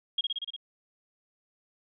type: tone with echo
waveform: sine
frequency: 3261 Hz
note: G#7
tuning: 32 cents flat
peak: -24 dBFS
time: 0.18-0.21 s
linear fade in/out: 5 ms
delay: 59 ms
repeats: 6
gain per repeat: -2 dB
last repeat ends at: 0.564 s
effects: none